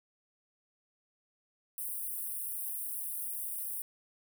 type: high-pass noise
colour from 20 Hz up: white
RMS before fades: -38 dBFS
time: 1.78-3.82 s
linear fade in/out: 2 ms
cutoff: 8800 Hz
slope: 96 dB/octave
effects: none